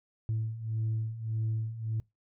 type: beating tone pair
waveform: sine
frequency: 109.7 / 111.4 Hz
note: A2 / A2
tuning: -5 / +22 cents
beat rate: 1.7 Hz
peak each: -34 / -30 dBFS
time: 0.29-2 s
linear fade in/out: 0 ms
effects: noise-tail reverb RT60 0.2 s tail -24 dB re dry + tanh soft clip ceiling -25 dBFS